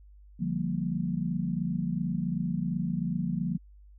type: chord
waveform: sine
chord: G minor seventh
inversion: second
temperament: equal with one note detuned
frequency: 146.83 / 174.61 / 197.36 / 233.1 Hz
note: D3 / F3 / G3 / Bb3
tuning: 0 / 0 / +12 / 0 cents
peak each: -35 / -30 / -35 / -34 dBFS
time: 0.39-3.58 s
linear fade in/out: 20 ms
effects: added 50 Hz sine -50 dBFS peak until 3.98 s